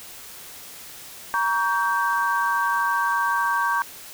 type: chord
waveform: sine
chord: G diminished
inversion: first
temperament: just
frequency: 940.8 / 1128.9 / 1568 Hz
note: Bb5 / Db6 / G6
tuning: +16 / +31 / 0 cents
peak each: -24 dBFS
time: 1.34-3.82 s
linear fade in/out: 0 ms
effects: white hiss -41 dBFS RMS until 4.13 s